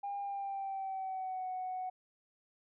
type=tone with pitch glide; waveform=sine; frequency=804 to 741.5 Hz; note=G5 to F#5; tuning=+44 to +4 cents; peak=-35 dBFS; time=0.03-1.9 s; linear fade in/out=10 ms; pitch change=-140 cents; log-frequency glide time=0.2-1.48 s; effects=tanh soft clip ceiling -32 dBFS